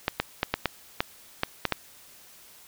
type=clicks; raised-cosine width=0.3 ms; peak=-7 dBFS; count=9; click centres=0.081 / 0.2 / 0.431 / 0.54 / 0.657 / 1.005 / 1.434 / 1.653 / 1.723 s; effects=white hiss -52 dBFS RMS until 2.67 s